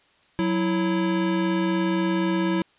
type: tone pair together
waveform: square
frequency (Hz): 184.98 / 329.6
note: F#3 / E4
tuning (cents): 0 / 0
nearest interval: minor seventh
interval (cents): 1000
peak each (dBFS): -25 / -24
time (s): 0.39-2.62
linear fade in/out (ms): 0
effects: white hiss -60 dBFS RMS until 2.78 s + resampled to 8000 Hz